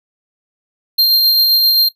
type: tone with tremolo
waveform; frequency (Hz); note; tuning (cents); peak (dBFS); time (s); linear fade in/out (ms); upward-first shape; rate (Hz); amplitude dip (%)
square; 4186; C8; 0; -8; 0.98-1.89; 10; sine; 7.6; 25
effects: noise-tail reverb RT60 0.1 s tail -17 dB re dry